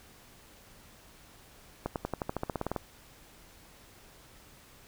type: accelerating click train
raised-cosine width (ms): 1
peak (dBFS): -17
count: 14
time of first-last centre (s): 1.86-2.763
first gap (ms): 98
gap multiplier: 0.94
effects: pink hiss -56 dBFS RMS until 4.87 s